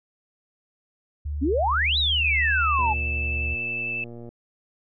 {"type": "tone", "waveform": "sine", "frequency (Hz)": 73.42, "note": "D2", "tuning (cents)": 0, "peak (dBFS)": -26, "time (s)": [1.25, 3.55], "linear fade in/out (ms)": 10}
{"type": "exponential two-way sweep", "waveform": "sine", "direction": "up then down", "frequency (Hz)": [247.4, 4000, 818], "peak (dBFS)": -20, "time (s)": [1.41, 2.94], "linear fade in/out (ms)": 20, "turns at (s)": 1.98}
{"type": "tone with vibrato", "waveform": "sine", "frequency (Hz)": 2637, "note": "E7", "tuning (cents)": 0, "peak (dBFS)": -26, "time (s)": [2.23, 4.04], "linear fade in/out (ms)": 2, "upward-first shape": "triangle", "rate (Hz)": 11, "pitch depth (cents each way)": 8}
{"type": "click train", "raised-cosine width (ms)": 2, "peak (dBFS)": -28, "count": 178, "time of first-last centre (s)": [2.79, 4.29], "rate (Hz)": 118}
{"effects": []}